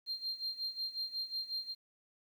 sine tone with tremolo, 4186 Hz, C8, in tune, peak -32 dBFS, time 0.06-1.75 s, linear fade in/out 50 ms, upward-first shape sine, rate 5.5 Hz, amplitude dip 85%, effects tanh soft clip ceiling -32 dBFS + 11-bit

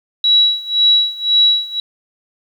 sine tone with tremolo, 3900 Hz, B7, 23 cents flat, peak -7 dBFS, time 0.24-1.8 s, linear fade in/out 2 ms, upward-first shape sine, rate 1.9 Hz, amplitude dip 90%, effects 8-bit

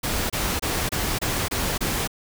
pink noise bursts, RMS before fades -25 dBFS, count 7, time 0.03-2.076 s, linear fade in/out 10 ms, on 270 ms, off 26 ms, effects none

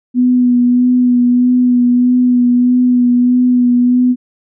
sine tone with vibrato, 246.9 Hz, B3, in tune, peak -7 dBFS, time 0.14-4.16 s, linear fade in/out 50 ms, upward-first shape sine, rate 1.6 Hz, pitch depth 20 cents each way, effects none

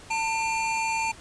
square tone pair together, 896 / 2392 Hz, A5 / D7, +31 / +31 cents, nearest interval octave + perfect fourth, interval 1700 cents, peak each -27 / -30 dBFS, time 0.1-1.12 s, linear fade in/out 10 ms, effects pink hiss -47 dBFS RMS until 1.2 s + resampled to 22050 Hz

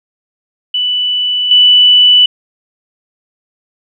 sine tone with level steps, 2975 Hz, F#7, 9 cents sharp, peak -11 / -3 dBFS, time 0.74-2.26 s, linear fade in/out 5 ms, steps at 1.51 s, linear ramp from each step 2 ms, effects none

